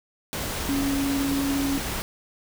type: tone in noise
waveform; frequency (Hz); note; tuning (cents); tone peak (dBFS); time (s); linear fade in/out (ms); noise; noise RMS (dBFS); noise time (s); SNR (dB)
sine; 277.2; C#4; 0; -23; 0.69-1.78; 0; pink; -30; 0.33-2.02; +4
effects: none